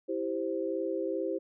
sine chord, C major, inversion first, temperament equal, 329.6 / 392 / 523.3 Hz, E4 / G4 / C5, 0 / 0 / 0 cents, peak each -34 dBFS, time 0.08-1.39 s, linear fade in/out 20 ms, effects none

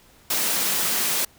white high-pass noise, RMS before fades -23 dBFS, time 0.3-1.25 s, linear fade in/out 5 ms, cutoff 140 Hz, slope 48 dB/octave, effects pink hiss -54 dBFS RMS until 1.38 s

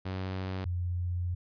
sawtooth / sine tone pair in turn, 94 / 88.45 Hz, F#2 / F2, +28 / +23 cents, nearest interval minor second, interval 105 cents, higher first, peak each -29 / -29 dBFS, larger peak neither, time 0.05-0.65 / 0.65-1.35 s, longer second, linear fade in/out 10 ms, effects resampled to 11025 Hz

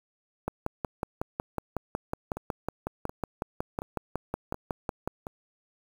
two click trains, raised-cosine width 1 ms, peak -22 / -15 dBFS, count 5 / 26, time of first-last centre 2.37-5.269 / 0.48-5.076 s, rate 1.38 / 5.44 Hz, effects 7-bit

